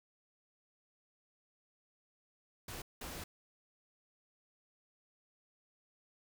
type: noise bursts at uneven times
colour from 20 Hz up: pink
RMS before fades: -45 dBFS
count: 2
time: 2.68-2.82 / 3.01-3.24 s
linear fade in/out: 5 ms
effects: none